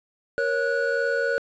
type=tone cluster; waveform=triangle; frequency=468.8 / 552 / 1468 Hz; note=A#4 / C#5 / F#6; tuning=+10 / -7 / -14 cents; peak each=-24 dBFS; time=0.38-1.38 s; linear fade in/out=0 ms; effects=resampled to 16000 Hz + 9-bit